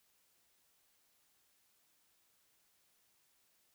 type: silence
effects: white hiss -74 dBFS RMS until 3.74 s